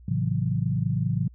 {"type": "chord", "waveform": "sine", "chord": "F# minor seventh", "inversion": "first", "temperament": "equal with one note detuned", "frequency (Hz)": [110, 135.5, 164.81, 185], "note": ["A2", "C#3", "E3", "F#3"], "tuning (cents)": [0, -39, 0, 0], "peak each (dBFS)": [-27, -27, -28, -31], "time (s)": [0.08, 1.28], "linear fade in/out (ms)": 5, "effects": ["added 60 Hz sine -46 dBFS peak until 1.34 s"]}